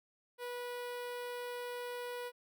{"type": "tone with notch filter", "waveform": "sawtooth", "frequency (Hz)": 488.4, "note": "B4", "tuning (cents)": -19, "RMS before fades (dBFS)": -42, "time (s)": [0.38, 2.32], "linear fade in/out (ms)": 50, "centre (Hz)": 6700, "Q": 1.3, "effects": []}